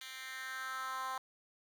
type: tone with high-pass filter sweep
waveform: 10% pulse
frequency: 261.6 Hz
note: C4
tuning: in tune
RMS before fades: -42 dBFS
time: 0.01-1.18 s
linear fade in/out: 2 ms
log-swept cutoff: 2600 to 920 Hz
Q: 3.2
effects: none

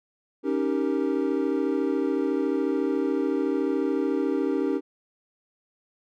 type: chord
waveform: triangle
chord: Eb dominant seventh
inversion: third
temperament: equal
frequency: 277.2 / 311.1 / 392 / 466.2 Hz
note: Db4 / Eb4 / G4 / Bb4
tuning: 0 / 0 / 0 / 0 cents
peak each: -25 / -26 / -26 / -29 dBFS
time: 0.43-4.81 s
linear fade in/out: 50 ms
effects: none

